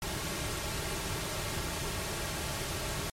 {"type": "noise with comb filter", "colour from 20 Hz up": "pink", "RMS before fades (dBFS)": -35, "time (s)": [0.02, 3.1], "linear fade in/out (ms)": 2, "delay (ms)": 4, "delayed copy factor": -0.5, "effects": ["low-pass 12000 Hz 12 dB/octave", "MP3 64 kbps"]}